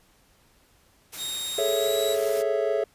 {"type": "noise", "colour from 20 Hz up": "white", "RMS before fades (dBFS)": -38, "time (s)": [1.12, 2.43], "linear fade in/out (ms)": 20}
{"type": "tone with pitch glide", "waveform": "sawtooth", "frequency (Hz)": [3729, 3856], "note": ["A#7", "B7"], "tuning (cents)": [0, -42], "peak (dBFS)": -27, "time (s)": [1.17, 2.17], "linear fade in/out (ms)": 50, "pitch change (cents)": 58, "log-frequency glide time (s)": [1.53, 1.99]}
{"type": "chord", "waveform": "triangle", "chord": "A major seventh", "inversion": "third", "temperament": "equal", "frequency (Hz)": [415.3, 440, 554.4, 659.3], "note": ["G#4", "A4", "C#5", "E5"], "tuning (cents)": [0, 0, 0, 0], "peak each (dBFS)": -26, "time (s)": [1.58, 2.84], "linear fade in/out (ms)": 5}
{"effects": ["pink hiss -61 dBFS RMS until 2.94 s", "resampled to 32000 Hz"]}